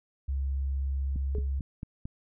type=tone; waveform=sine; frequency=68 Hz; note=C#2; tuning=33 cents flat; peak=-27 dBFS; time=0.28-1.6 s; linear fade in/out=10 ms
type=click train; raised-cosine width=5 ms; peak=-24 dBFS; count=5; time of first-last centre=1.16-2.055 s; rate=4.47 Hz
type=tone with exponential decay; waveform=sine; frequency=418.9 Hz; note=G#4; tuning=15 cents sharp; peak=-32 dBFS; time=1.35-1.5 s; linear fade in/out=0 ms; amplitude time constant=32 ms
effects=none